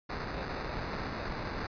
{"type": "noise with sample-and-hold", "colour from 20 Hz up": "pink", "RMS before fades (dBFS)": -37, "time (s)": [0.09, 1.67], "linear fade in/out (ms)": 10, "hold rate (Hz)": 3150, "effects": ["resampled to 11025 Hz"]}